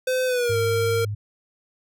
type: tone with pitch glide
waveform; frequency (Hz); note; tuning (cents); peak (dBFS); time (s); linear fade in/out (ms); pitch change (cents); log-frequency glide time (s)
square; 512 to 461.4; C5 to A#4; -38 to -18; -21; 0.07-1.05; 5; -180; 0.26-0.57
type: tone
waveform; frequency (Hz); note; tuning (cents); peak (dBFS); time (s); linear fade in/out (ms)
sine; 103.83; G#2; 0; -25; 0.49-1.15; 10
effects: none